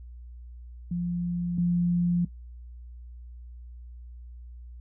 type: tone pair in turn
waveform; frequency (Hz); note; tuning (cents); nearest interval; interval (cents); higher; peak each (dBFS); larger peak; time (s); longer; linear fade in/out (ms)
sine; 174.61 / 174.61; F3 / F3; 0 / 0; unison; 0; neither; -26 / -21; second; 0.91-1.58 / 1.58-2.25; neither; 5
effects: noise-tail reverb RT60 0.1 s tail -18 dB re dry + added 60 Hz sine -41 dBFS peak until 4.8 s